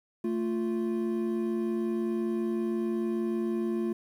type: tone pair together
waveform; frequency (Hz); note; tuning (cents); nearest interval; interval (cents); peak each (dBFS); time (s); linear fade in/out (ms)
triangle; 222.6 / 349.2; A3 / F4; +20 / 0; minor sixth; 780; -28; 0.24-3.93; 5
effects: 10-bit